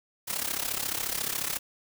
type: noise with amplitude modulation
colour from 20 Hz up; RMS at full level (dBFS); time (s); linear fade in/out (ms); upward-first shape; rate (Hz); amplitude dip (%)
white; -28; 0.27-1.59; 20; sine; 34.2; 80
effects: none